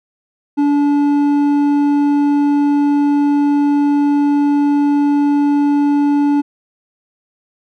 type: tone with hard clipping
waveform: sine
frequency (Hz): 288.3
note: D4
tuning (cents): -32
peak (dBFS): -12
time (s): 0.57-6.42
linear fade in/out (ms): 20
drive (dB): 6
effects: none